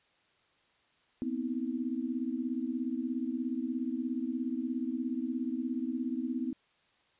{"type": "tone cluster", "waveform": "sine", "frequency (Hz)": [240.6, 257.5, 320.7], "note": ["B3", "C4", "E4"], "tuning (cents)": [-45, -28, -48], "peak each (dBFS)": [-36, -34, -38], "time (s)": [1.22, 6.53], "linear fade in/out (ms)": 0, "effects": ["white hiss -69 dBFS RMS until 7.19 s", "resampled to 8000 Hz"]}